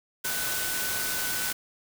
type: tone in noise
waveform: sine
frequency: 1500 Hz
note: F#6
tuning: 23 cents sharp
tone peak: -35 dBFS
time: 0.24-1.53 s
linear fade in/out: 10 ms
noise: white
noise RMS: -30 dBFS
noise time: 0.24-1.53 s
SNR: -8 dB
effects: none